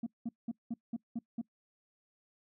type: tone bursts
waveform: sine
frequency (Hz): 231.6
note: A#3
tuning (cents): -11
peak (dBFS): -31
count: 7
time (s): 0.03-1.415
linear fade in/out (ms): 5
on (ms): 35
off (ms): 190
effects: noise-tail reverb RT60 0.1 s tail -23 dB re dry + tanh soft clip ceiling -32 dBFS